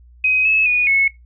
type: tone with pitch steps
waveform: sine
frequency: 2520 / 2589 / 2463 / 2194 Hz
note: D#7 / E7 / D#7 / C#7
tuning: +21 / -32 / -18 / -18 cents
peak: -12 dBFS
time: 0.24-1.08 s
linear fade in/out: 5 ms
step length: 210 ms
effects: noise-tail reverb RT60 0.2 s tail -21 dB re dry + added 60 Hz sine -43 dBFS peak until 1.25 s